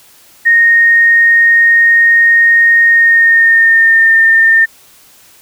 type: tone with pitch glide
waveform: sine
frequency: 1855 to 1810.5 Hz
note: A#6 to A6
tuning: -9 to +49 cents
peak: -4 dBFS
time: 0.45-4.66 s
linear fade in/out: 20 ms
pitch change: -42 cents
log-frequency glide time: 2.86-4.13 s
effects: white hiss -43 dBFS RMS until 5.41 s

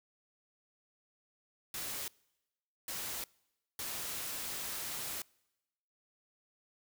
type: noise bursts at uneven times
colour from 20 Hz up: white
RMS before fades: -40 dBFS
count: 3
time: 1.74-2.08 / 2.88-3.24 / 3.79-5.22 s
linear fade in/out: 2 ms
effects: noise-tail reverb RT60 1.0 s tail -26 dB re dry

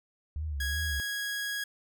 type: tone with vibrato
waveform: sine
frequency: 72.3 Hz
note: D2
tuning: 27 cents flat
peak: -31 dBFS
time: 0.36-1 s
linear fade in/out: 0 ms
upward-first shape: sine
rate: 2.7 Hz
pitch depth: 140 cents each way
type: tone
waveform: sawtooth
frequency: 1655 Hz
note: G#6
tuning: 6 cents flat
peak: -28 dBFS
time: 0.6-1.64 s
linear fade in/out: 5 ms
effects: none

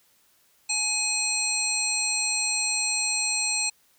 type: harmonic tone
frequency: 841 Hz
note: G#5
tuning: 22 cents sharp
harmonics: 1 / 3 / 5 / 7 / 9 / 10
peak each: -39 / -29 / -29 / -34 / -29 / -31 dBFS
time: 0.69-3.7 s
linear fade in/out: 10 ms
effects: white hiss -63 dBFS RMS until 3.98 s

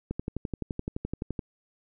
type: click train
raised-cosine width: 3 ms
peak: -18 dBFS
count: 16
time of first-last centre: 0.11-1.392 s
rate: 11.7 Hz
effects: none

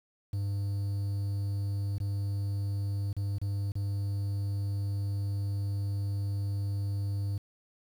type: tone with dropouts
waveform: triangle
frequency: 100 Hz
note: G2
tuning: 35 cents sharp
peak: -27 dBFS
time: 0.33-7.38 s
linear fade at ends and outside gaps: 5 ms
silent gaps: 1.983-2.001 / 3.13-3.165 / 3.385-3.414 / 3.721-3.753 s
effects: 9-bit

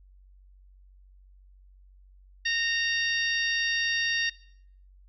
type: harmonic tone with a mistuned harmonic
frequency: 924 Hz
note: A#5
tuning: 16 cents flat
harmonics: 2 / 3 / 4 / 5 / 6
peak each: -27 / -31 / -33 / -35 / -37 dBFS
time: 2.45-4.3 s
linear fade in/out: 10 ms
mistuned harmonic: 6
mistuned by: +17 cents
effects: noise-tail reverb RT60 0.6 s tail -19 dB re dry + added 47 Hz sine -52 dBFS peak until 5.08 s

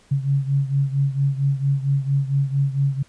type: beating tone pair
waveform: sine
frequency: 137.4 / 141.8 Hz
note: C#3 / C#3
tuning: -15 / +40 cents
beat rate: 4.4 Hz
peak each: -19 / -23 dBFS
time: 0.11-3.03 s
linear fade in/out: 10 ms
effects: pink hiss -55 dBFS RMS until 3.08 s + resampled to 22050 Hz

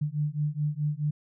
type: beating tone pair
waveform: sine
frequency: 146.83 / 151.53 Hz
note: D3 / D#3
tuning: 0 / -45 cents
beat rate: 4.7 Hz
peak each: -29 dBFS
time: 0.01-1.11 s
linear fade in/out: 10 ms
effects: none

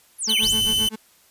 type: exponential two-way sweep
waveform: sine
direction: down then up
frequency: 11840 to 2131 to 11840 Hz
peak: -23 dBFS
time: 0.18-0.56 s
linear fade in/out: 50 ms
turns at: 0.38 s
type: tone with tremolo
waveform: 35% pulse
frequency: 218.7 Hz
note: A3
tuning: 10 cents flat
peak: -25 dBFS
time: 0.27-0.96 s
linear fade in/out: 10 ms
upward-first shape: sine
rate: 7.6 Hz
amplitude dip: 100%
type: tone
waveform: 45% pulse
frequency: 3034 Hz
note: F#7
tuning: 43 cents sharp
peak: -18 dBFS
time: 0.29-0.89 s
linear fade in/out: 5 ms
type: band-stop noise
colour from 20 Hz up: pink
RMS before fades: -33 dBFS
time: 0.43-0.88 s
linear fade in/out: 0 ms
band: 250 to 4900 Hz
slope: 12 dB/octave
effects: white hiss -56 dBFS RMS until 1.3 s + resampled to 32000 Hz

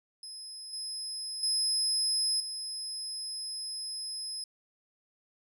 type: tone with level steps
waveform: 35% pulse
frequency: 5100 Hz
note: D#8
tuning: 42 cents sharp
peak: -39 / -33 / -24 / -33 dBFS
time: 0.23-4.44 s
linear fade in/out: 2 ms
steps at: 0.73 / 1.43 / 2.4 s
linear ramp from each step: 2 ms
effects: none

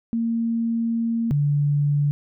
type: tone pair in turn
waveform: sine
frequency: 230 / 144.89 Hz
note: A#3 / D3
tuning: -23 / -23 cents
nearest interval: minor sixth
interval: 800 cents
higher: first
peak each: -20 / -17 dBFS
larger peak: second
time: 0.13-1.31 / 1.31-2.11 s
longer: first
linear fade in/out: 0 ms
effects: none

